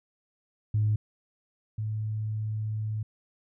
sine tone pair in turn, 106.5 / 108.05 Hz, G#2 / A2, +44 / -31 cents, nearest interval unison, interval 25 cents, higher second, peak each -21 / -28 dBFS, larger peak first, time 0.74-0.96 / 1.78-3.03 s, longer second, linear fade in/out 5 ms, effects tanh soft clip ceiling -17 dBFS

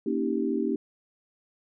sine chord, Eb dominant seventh, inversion second, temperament equal with one note detuned, 233.1 / 277.2 / 317.8 / 392 Hz, Bb3 / Db4 / Eb4 / G4, 0 / 0 / +37 / 0 cents, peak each -30 dBFS, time 0.06-0.76 s, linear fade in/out 5 ms, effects none

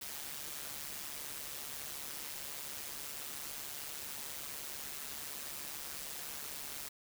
white noise with amplitude modulation, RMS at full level -41 dBFS, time 0.01-6.89 s, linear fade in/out 10 ms, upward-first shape sine, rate 144 Hz, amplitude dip 65%, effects none

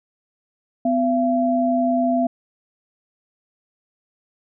sine tone pair together, 252.3 / 678.8 Hz, B3 / F5, +37 / -49 cents, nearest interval octave + perfect fourth, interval 1714 cents, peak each -19 dBFS, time 0.85-2.27 s, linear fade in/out 5 ms, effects none

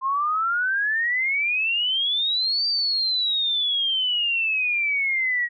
sine exponential two-way sweep, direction up then down, 1046.5 to 4696 to 1897 Hz, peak -20 dBFS, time 0.01-5.49 s, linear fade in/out 50 ms, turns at 2.67 s, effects none

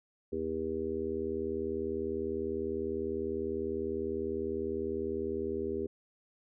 harmonic tone, 80 Hz, D#2, 49 cents sharp, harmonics 1 / 3 / 4 / 5 / 6, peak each -44 / -40 / -40 / -34 / -41 dBFS, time 0.32-5.87 s, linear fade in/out 10 ms, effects none

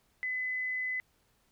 sine tone, 2015 Hz, B6, 34 cents sharp, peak -31 dBFS, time 0.23-1 s, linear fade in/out 0 ms, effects pink hiss -71 dBFS RMS until 1.51 s

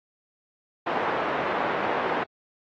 pink band-pass noise, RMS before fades -27 dBFS, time 0.86-2.24 s, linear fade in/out 10 ms, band 450 to 1400 Hz, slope 12 dB/octave, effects low-pass 4000 Hz 12 dB/octave + AAC 32 kbps

